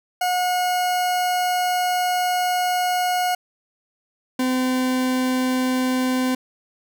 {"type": "tone pair in turn", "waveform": "40% pulse", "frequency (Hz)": [724, 256], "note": ["F#5", "C4"], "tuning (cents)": [-38, -38], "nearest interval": "octave + tritone", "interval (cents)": 1800, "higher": "first", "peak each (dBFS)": -18, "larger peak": "neither", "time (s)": [[0.21, 3.35], [4.39, 6.35]], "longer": "first", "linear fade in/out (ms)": 5, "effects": []}